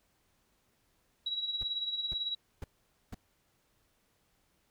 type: tone with tremolo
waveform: sine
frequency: 3885 Hz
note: B7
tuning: 29 cents flat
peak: -30 dBFS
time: 1.26-2.35 s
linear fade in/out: 5 ms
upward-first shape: sine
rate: 18 Hz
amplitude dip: 60%
type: noise bursts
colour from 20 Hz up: brown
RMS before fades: -40 dBFS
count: 4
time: 1.61-3.146 s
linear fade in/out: 5 ms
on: 24 ms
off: 480 ms
effects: pink hiss -73 dBFS RMS until 4.7 s